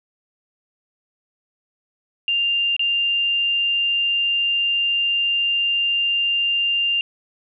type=tone with dropouts; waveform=sine; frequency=2794 Hz; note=F7; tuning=in tune; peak=-17 dBFS; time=2.28-7.01 s; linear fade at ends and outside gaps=1 ms; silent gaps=2.765-2.794 s; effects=none